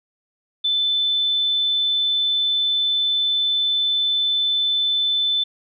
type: tone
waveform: sine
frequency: 3520 Hz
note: A7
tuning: in tune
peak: -17 dBFS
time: 0.64-5.44 s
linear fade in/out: 10 ms
effects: none